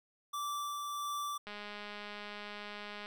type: tone with tremolo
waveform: square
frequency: 1166 Hz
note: D6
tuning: 13 cents flat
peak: -36 dBFS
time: 0.33-1.38 s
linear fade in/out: 10 ms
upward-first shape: sine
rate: 1.5 Hz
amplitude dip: 25%
type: click train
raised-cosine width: 0.3 ms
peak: -29 dBFS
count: 330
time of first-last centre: 1.47-3.059 s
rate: 207 Hz
effects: none